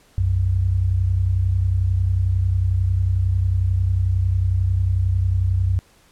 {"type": "tone pair together", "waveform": "sine", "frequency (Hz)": [62.8, 93.9], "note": ["B1", "F#2"], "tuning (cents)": [30, 26], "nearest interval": "perfect fifth", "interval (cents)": 696, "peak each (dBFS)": [-22, -17], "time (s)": [0.18, 5.79], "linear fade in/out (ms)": 0, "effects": ["pink hiss -55 dBFS RMS until 6.11 s", "low-pass 12000 Hz 12 dB/octave"]}